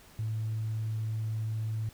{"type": "tone", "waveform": "sine", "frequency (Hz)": 110, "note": "A2", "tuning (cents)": 0, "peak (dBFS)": -29, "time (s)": [0.19, 1.89], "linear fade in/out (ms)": 0, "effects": ["tanh soft clip ceiling -25 dBFS", "pink hiss -56 dBFS RMS until 1.93 s"]}